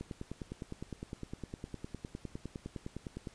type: click train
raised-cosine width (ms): 3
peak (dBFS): -27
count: 33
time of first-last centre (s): 0.01-3.272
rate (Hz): 9.81
effects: pink hiss -60 dBFS RMS until 3.34 s + resampled to 22050 Hz